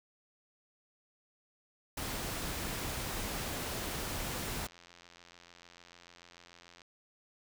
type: noise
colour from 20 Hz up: pink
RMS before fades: -38 dBFS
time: 1.97-4.67 s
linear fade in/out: 5 ms
type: click train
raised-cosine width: 0.2 ms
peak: -37 dBFS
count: 335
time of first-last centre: 2.97-6.818 s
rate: 86.8 Hz
effects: none